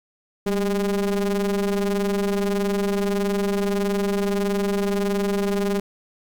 square ring-modulated tone, 102.6 Hz, G#2, 21 cents flat, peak -18 dBFS, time 0.46-5.8 s, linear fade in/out 5 ms, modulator 297 Hz, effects 9-bit

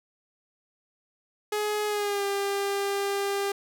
sawtooth tone with pitch glide, 420.4 to 398.9 Hz, G#4 to G4, +21 to +30 cents, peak -22 dBFS, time 1.52-3.52 s, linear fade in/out 5 ms, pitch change -91 cents, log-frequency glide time 1.87-2.24 s, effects none

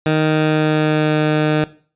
15% pulse tone with pitch glide, 155.56 to 153.06 Hz, D#3 to D#3, 0 to -28 cents, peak -7 dBFS, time 0.06-1.64 s, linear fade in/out 2 ms, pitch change -28 cents, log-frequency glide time 0.21-1.18 s, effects noise-tail reverb RT60 0.4 s tail -18 dB re dry + resampled to 8000 Hz

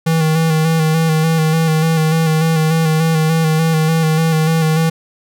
square tone with vibrato, 160 Hz, D#3, 49 cents sharp, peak -12 dBFS, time 0.06-4.9 s, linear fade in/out 10 ms, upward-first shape square, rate 3.4 Hz, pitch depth 28 cents each way, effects none

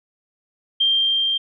sine tone with level ramp, 3176 Hz, G7, 22 cents sharp, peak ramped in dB -14 to -18 dBFS, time 0.8-1.38 s, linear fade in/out 10 ms, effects none

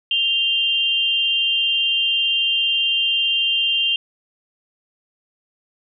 sine tone pair together, 2794 / 3159 Hz, F7 / G7, 0 / +13 cents, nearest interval major second, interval 213 cents, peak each -19 dBFS, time 0.11-3.96 s, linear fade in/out 2 ms, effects none

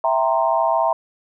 sine chord, C dominant seventh, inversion first, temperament equal, 659.3 / 784 / 932.3 / 1046.5 Hz, E5 / G5 / Bb5 / C6, 0 / 0 / 0 / 0 cents, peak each -19 / -23 / -20 / -24 dBFS, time 0.04-0.93 s, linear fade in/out 2 ms, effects none

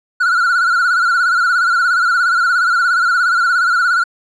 triangle tone with vibrato, 1418 Hz, F6, 26 cents sharp, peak -9 dBFS, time 0.2-4.04 s, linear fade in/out 10 ms, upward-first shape sine, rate 17 Hz, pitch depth 86 cents each way, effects resampled to 22050 Hz

